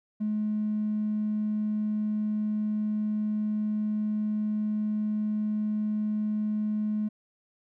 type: tone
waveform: triangle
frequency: 212.5 Hz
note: G#3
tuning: 40 cents sharp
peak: -22 dBFS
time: 0.2-7.09 s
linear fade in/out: 20 ms
effects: tanh soft clip ceiling -23 dBFS